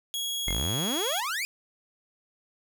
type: tone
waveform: sawtooth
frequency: 3322 Hz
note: G#7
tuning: in tune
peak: -26 dBFS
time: 0.14-1.2 s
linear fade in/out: 0 ms
type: exponential sweep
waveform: sawtooth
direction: up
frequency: 38.12 to 2517 Hz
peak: -25 dBFS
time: 0.47-1.45 s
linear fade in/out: 0 ms
type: tone with exponential decay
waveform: sine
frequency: 2116 Hz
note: C7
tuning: 19 cents sharp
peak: -28 dBFS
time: 0.48-0.59 s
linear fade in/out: 2 ms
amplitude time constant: 22 ms
effects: none